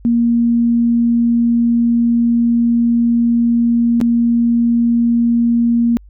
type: tone with dropouts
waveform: sine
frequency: 235 Hz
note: A#3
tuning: 14 cents sharp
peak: -10 dBFS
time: 0.05-5.97 s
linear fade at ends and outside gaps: 0 ms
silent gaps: 4.003-4.013 s
effects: added 50 Hz sine -38 dBFS peak until 6.09 s